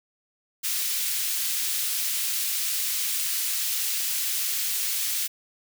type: high-pass noise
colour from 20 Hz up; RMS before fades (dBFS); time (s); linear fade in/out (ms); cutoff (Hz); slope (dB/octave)
white; -27; 0.63-5.28; 20; 2400; 12
effects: none